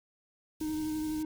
pink band-stop noise, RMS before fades -46 dBFS, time 0.6-1.23 s, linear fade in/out 5 ms, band 220 to 4000 Hz, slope 12 dB/octave
triangle tone with vibrato, 309.6 Hz, D#4, 9 cents flat, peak -29 dBFS, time 0.61-1.25 s, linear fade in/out 2 ms, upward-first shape sine, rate 12 Hz, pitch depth 18 cents each way
effects none

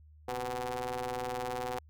sawtooth ring-modulated tone, 122.7 Hz, B2, 11 cents flat, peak -27 dBFS, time 0.28-1.79 s, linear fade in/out 5 ms, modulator 623 Hz, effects added 76 Hz sine -54 dBFS peak until 1.89 s

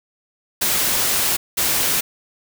white noise bursts at uneven times, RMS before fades -19 dBFS, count 2, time 0.61-1.37 / 1.57-2.01 s, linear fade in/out 10 ms, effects none

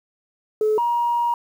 sine tone pair in turn, 430 / 949.3 Hz, A4 / A#5, -40 / +31 cents, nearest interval octave + major second, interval 1371 cents, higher second, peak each -15 / -17 dBFS, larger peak first, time 0.61-0.78 / 0.78-1.34 s, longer second, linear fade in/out 2 ms, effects tanh soft clip ceiling -12 dBFS + 8-bit

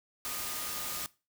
sine tone in noise, 1226 Hz, D#6, 26 cents flat, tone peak -47 dBFS, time 0.25-1.06 s, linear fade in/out 0 ms, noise white, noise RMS -37 dBFS, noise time 0.25-1.06 s, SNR -13 dB, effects noise-tail reverb RT60 0.3 s tail -20 dB re dry

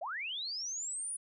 sine linear sweep, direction up, 568 to 9930 Hz, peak -36 dBFS, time 0.01-1.17 s, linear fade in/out 10 ms, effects none

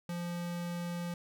square tone, 173.5 Hz, F3, 11 cents flat, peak -36 dBFS, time 0.09-1.14 s, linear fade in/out 2 ms, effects none

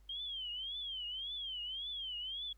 sine tone with vibrato, 3168 Hz, G7, 18 cents sharp, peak -39 dBFS, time 0.09-2.53 s, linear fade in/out 5 ms, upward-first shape triangle, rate 1.8 Hz, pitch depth 190 cents each way, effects added 50 Hz sine -59 dBFS peak until 2.57 s + pink hiss -75 dBFS RMS until 2.57 s

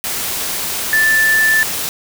sine tone in noise, 1760 Hz, A6, in tune, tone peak -10 dBFS, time 0.93-1.63 s, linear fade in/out 0 ms, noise white, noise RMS -21 dBFS, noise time 0.04-1.89 s, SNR +8 dB, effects none

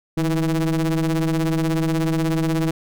square ring-modulated tone, 82.41 Hz, E2, in tune, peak -16 dBFS, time 0.17-2.71 s, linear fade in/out 5 ms, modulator 239 Hz, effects none

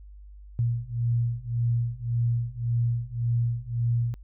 sine beating tone pair, 117.2 / 119 Hz, A#2 / A#2, +10 / +36 cents, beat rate 1.8 Hz, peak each -27 / -26 dBFS, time 0.59-4.14 s, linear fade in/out 0 ms, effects added 50 Hz sine -43 dBFS peak until 4.23 s

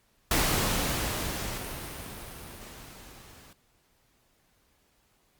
pink noise with level ramp, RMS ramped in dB -24 to -53 dBFS, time 0.31-3.53 s, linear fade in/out 2 ms, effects pink hiss -68 dBFS RMS until 5.39 s + Opus 48 kbps

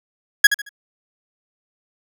40% pulse tone with echo, 1661.2 Hz, G#6, in tune, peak -3 dBFS, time 0.44-0.47 s, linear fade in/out 5 ms, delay 74 ms, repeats 3, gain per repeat -11 dB, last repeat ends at 0.692 s, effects none

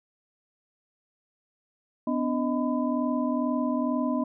sine tone cluster, 250.1 / 292.3 / 626 / 1006 Hz, B3 / D4 / D#5 / B5, +22 / -8 / +10 / +32 cents, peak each -26 / -30 / -32 / -34 dBFS, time 2.07-4.24 s, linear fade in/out 5 ms, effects none

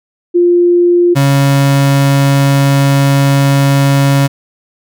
sine / 35% pulse tone pair in turn, 350 / 138.9 Hz, F4 / C#3, +4 / +4 cents, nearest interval octave + major third, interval 1600 cents, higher first, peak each -5 dBFS, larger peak neither, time 0.34-1.15 / 1.15-4.28 s, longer second, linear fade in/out 20 ms, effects none

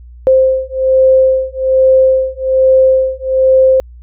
sine beating tone pair, 523.3 / 524.5 Hz, C5 / C5, 0 / +4 cents, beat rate 1.2 Hz, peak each -10 dBFS, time 0.27-3.8 s, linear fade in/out 0 ms, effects added 60 Hz sine -32 dBFS peak until 4.02 s

